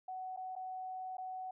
sine tone with dropouts, 747 Hz, F#5, 16 cents sharp, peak -40 dBFS, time 0.08-1.51 s, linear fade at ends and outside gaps 5 ms, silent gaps 0.364-0.372 / 0.554-0.562 / 1.17-1.181 s, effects none

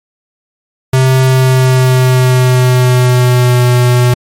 square tone with pitch glide, 130.81 to 123.47 Hz, C3 to B2, 0 to 0 cents, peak -6 dBFS, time 0.93-4.14 s, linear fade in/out 5 ms, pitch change -100 cents, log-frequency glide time 1.21-3.65 s, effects MP3 64 kbps

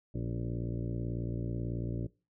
harmonic tone with a mistuned harmonic, 58.27 Hz, A#1, in tune, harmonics 1 / 2 / 3 / 4 / 5 / 6 / 7 / 8 / 9 / 10, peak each -40 / -36 / -40 / -48 / -42 / -44 / -51 / -52 / -56 / -52 dBFS, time 0.14-2.07 s, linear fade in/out 10 ms, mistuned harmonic 4, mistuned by +78 cents, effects noise-tail reverb RT60 0.3 s tail -21 dB re dry

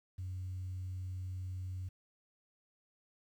sine tone, 92.5 Hz, F#2, in tune, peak -37 dBFS, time 0.18-1.89 s, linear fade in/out 10 ms, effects tanh soft clip ceiling -35 dBFS + 11-bit

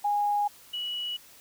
sine tone pair in turn, 823 / 2933 Hz, G#5 / F#7, -16 / -16 cents, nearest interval octave + minor seventh, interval 2200 cents, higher second, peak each -23 / -30 dBFS, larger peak first, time 0.04-0.48 / 0.73-1.17 s, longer neither, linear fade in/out 10 ms, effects white hiss -53 dBFS RMS until 1.4 s

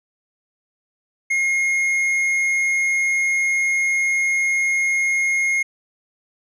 sine tone with tanh clipping, 2146 Hz, C7, 43 cents sharp, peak -18 dBFS, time 1.3-5.63 s, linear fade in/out 10 ms, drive 7 dB, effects none

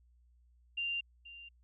sine tone with echo, 2784 Hz, F7, 6 cents flat, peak -33 dBFS, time 0.77-1.01 s, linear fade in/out 10 ms, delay 480 ms, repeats 1, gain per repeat -15 dB, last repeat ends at 1.49 s, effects added 60 Hz sine -63 dBFS peak until 1.63 s

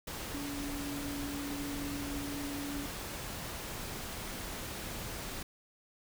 sine tone in noise, 284.7 Hz, C#4, 46 cents sharp, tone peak -38 dBFS, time 0.34-2.86 s, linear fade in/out 5 ms, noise pink, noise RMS -41 dBFS, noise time 0.07-5.43 s, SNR 0 dB, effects none

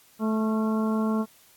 harmonic tone with a mistuned harmonic, 218.6 Hz, A3, 11 cents flat, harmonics 1 / 2 / 3 / 4 / 5 / 6, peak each -23 / -32 / -36 / -39 / -35 / -41 dBFS, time 0.19-1.26 s, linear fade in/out 50 ms, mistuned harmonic 6, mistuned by +72 cents, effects white hiss -57 dBFS RMS until 1.56 s + AAC 64 kbps

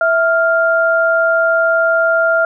sine tone pair together, 657.5 / 1396.9 Hz, E5 / F6, -5 / 0 cents, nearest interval octave + minor second, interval 1305 cents, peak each -13 dBFS, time 0.01-2.45 s, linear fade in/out 2 ms, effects none

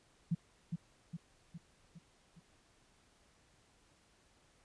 sine tone with echo, 167.5 Hz, E3, 28 cents sharp, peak -29 dBFS, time 0.31-0.35 s, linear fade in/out 10 ms, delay 410 ms, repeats 5, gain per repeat -5 dB, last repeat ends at 2.4 s, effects pink hiss -69 dBFS RMS until 4.64 s + resampled to 22050 Hz

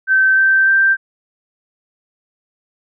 sine tone with pitch steps, 1545 / 1557.5 / 1570.2 Hz, G6 / G6 / G6, -26 / -12 / +2 cents, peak -9 dBFS, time 0.07-0.97 s, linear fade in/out 50 ms, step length 300 ms, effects none

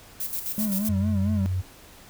violet noise with tremolo, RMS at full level -29 dBFS, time 0.2-0.89 s, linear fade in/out 5 ms, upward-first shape square, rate 7.7 Hz, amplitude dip 60%
triangle tone with vibrato, 203.9 Hz, G#3, 32 cents flat, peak -22 dBFS, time 0.58-1.46 s, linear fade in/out 0 ms, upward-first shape sine, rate 4.4 Hz, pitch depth 110 cents each way
sine tone, 92.4 Hz, F#2, 2 cents flat, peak -23 dBFS, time 0.88-1.62 s, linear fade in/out 20 ms
effects pink hiss -49 dBFS RMS until 2.09 s

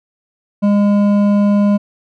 sine tone with hard clipping, 204 Hz, G#3, 31 cents flat, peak -11 dBFS, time 0.62-1.78 s, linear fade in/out 20 ms, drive 9 dB, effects none

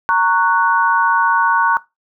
sine chord, F# major, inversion first, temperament just, 925 / 1110 / 1480 Hz, A#5 / C#6 / F#6, -14 / +2 / 0 cents, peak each -16 dBFS, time 0.09-1.77 s, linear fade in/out 0 ms, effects noise-tail reverb RT60 0.2 s tail -18 dB re dry

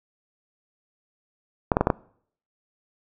clicks, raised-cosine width 1 ms, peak -4 dBFS, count 5, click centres 1.718 / 1.769 / 1.81 / 1.871 / 1.902 s, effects noise-tail reverb RT60 0.6 s tail -23 dB re dry

